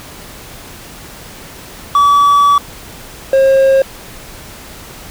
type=tone pair in turn; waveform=triangle; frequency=1145 / 537.1 Hz; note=D6 / C5; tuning=-44 / +45 cents; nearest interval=octave + minor second; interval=1311 cents; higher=first; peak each=-4 dBFS; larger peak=neither; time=1.95-2.58 / 3.33-3.82 s; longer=first; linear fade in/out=2 ms; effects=pink hiss -33 dBFS RMS until 5.1 s